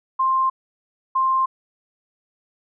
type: tone pair in turn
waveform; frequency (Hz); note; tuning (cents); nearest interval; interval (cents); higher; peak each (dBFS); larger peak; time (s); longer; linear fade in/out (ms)
sine; 1053 / 1053; C6 / C6; +11 / +11; unison; 0; neither; -16; neither; 0.19-0.5 / 1.15-1.46; neither; 10
effects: none